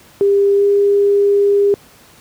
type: tone with pitch glide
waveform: sine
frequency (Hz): 400 to 403.5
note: G4 to G#4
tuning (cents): +35 to -50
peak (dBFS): -9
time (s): 0.21-1.74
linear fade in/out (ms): 0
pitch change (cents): +15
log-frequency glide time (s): 0.56-0.63
effects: pink hiss -45 dBFS RMS until 2.2 s + high-pass 80 Hz 12 dB/octave